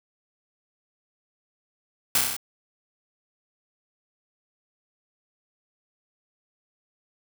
white noise with echo, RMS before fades -20 dBFS, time 2.15-2.18 s, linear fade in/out 2 ms, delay 31 ms, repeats 6, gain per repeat -2 dB, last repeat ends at 2.366 s, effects none

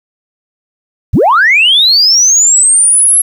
sine linear sweep, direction up, 40.28 to 11270 Hz, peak -3 dBFS, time 1.13-3.22 s, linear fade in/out 10 ms, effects tanh soft clip ceiling 0 dBFS + 7-bit

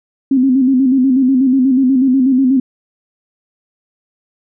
sine tone with vibrato, 261.6 Hz, C4, in tune, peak -8 dBFS, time 0.31-2.6 s, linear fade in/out 5 ms, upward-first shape square, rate 8.2 Hz, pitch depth 62 cents each way, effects none

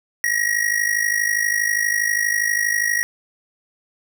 square tone with amplitude modulation, 1900 Hz, A#6, 33 cents sharp, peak -15 dBFS, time 0.24-3.03 s, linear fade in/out 0 ms, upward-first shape sine, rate 52.4 Hz, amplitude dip 75%, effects none

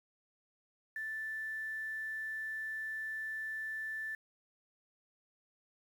sine tone with quantisation, 1760 Hz, A6, in tune, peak -37 dBFS, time 0.96-4.15 s, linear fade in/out 2 ms, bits 10, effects none

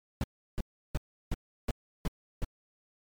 brown noise bursts, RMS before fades -29 dBFS, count 7, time 0.21-2.446 s, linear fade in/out 2 ms, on 28 ms, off 340 ms, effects MP3 96 kbps

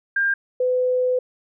sine tone pair in turn, 1600 / 504 Hz, G6 / B4, +35 / +35 cents, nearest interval octave + minor sixth, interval 2000 cents, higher first, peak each -17 dBFS, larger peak neither, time 0.16-0.34 / 0.6-1.19 s, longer second, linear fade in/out 5 ms, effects none

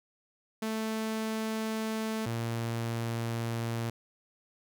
sawtooth tone pair in turn, 220.2 / 115.84 Hz, A3 / A#2, +2 / -10 cents, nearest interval major seventh, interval 1112 cents, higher first, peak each -27 dBFS, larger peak neither, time 0.62-2.26 / 2.26-3.9 s, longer neither, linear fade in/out 5 ms, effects none

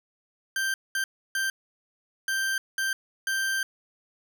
40% pulse tone bursts at uneven times, 1570 Hz, G6, 2 cents sharp, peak -24 dBFS, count 6, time 0.56-0.74 / 0.95-1.04 / 1.35-1.5 / 2.28-2.58 / 2.78-2.93 / 3.27-3.63 s, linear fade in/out 2 ms, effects none

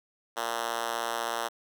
5% pulse tone with high-pass filter, 116.5 Hz, A#2, 1 cent flat, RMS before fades -32 dBFS, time 0.36-1.49 s, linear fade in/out 20 ms, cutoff 580 Hz, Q 0.87, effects none

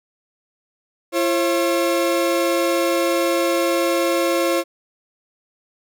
35% pulse tone pair together, 339.5 / 539 Hz, F4 / C#5, -49 / -49 cents, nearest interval minor sixth, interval 800 cents, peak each -18 dBFS, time 1.12-4.64 s, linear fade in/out 50 ms, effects none

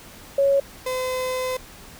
sine / 35% pulse tone pair in turn, 554.4 / 511.3 Hz, C#5 / C5, 0 / -40 cents, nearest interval minor second, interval 140 cents, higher first, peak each -15 / -22 dBFS, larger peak first, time 0.38-0.6 / 0.86-1.57 s, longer second, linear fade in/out 5 ms, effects pink hiss -44 dBFS RMS until 1.99 s

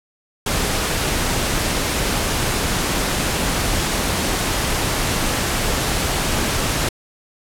pink noise, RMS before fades -20 dBFS, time 0.46-6.89 s, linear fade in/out 5 ms, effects low-pass 12000 Hz 12 dB/octave

